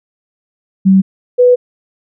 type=tone pair in turn; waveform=sine; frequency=191.5 / 494.4 Hz; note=G3 / B4; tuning=-40 / +2 cents; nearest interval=octave + major third; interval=1642 cents; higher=second; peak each=-4 dBFS; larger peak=neither; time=0.85-1.02 / 1.38-1.56 s; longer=second; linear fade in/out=20 ms; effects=none